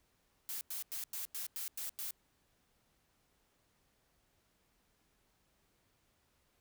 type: noise bursts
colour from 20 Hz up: blue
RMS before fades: -41 dBFS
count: 8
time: 0.49-2.108 s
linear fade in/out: 0 ms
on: 120 ms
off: 94 ms
effects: pink hiss -75 dBFS RMS until 6.6 s